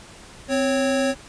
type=tone pair together; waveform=square; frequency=260 / 551 Hz; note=C4 / C#5; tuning=-11 / -11 cents; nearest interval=octave + minor second; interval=1300 cents; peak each=-23 / -22 dBFS; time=0.48-1.15 s; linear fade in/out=50 ms; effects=pink hiss -44 dBFS RMS until 1.28 s + resampled to 22050 Hz